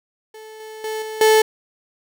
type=tone with level steps; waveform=35% pulse; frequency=436 Hz; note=A4; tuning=16 cents flat; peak=-35 / -32 / -22 / -26 / -9 dBFS; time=0.34-1.42 s; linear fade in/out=5 ms; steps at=0.6 / 0.84 / 1.02 / 1.21 s; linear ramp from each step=2 ms; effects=none